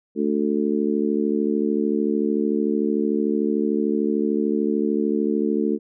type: harmonic tone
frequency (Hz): 73.42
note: D2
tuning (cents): 0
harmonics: 3 / 4 / 5 / 6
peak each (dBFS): -23 / -24 / -25 / -26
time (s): 0.15-5.79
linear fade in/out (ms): 50
effects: none